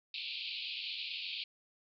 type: band-pass noise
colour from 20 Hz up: pink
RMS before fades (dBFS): -41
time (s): 0.14-1.44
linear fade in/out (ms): 2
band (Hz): 2400 to 4600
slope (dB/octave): 96
effects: none